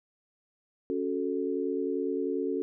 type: chord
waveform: sine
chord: F# minor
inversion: second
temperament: equal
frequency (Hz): 277.2 / 370 / 440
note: C#4 / F#4 / A4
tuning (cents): 0 / 0 / 0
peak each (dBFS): -32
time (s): 0.9-2.62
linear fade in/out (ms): 0
effects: none